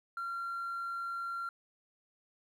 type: tone with hard clipping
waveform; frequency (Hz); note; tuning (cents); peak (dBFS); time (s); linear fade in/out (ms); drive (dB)
triangle; 1375; F6; -27; -35; 0.17-1.49; 2; 2
effects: none